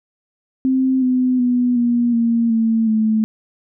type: tone with pitch steps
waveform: sine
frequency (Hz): 261.6 / 253.9 / 246.3 / 239.1 / 232 / 225.1 / 218.5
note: C4 / B3 / B3 / A#3 / A#3 / A3 / A3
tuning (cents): 0 / +48 / -5 / +44 / -8 / +40 / -12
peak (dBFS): -13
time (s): 0.65-3.24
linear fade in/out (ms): 0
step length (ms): 370
effects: none